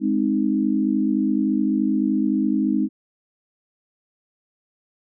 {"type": "chord", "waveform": "sine", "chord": "Ab major", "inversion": "none", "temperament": "equal", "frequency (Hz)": [207.7, 261.6, 311.1], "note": ["Ab3", "C4", "Eb4"], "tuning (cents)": [0, 0, 0], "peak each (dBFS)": -22, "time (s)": [0, 2.89], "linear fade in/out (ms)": 50, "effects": []}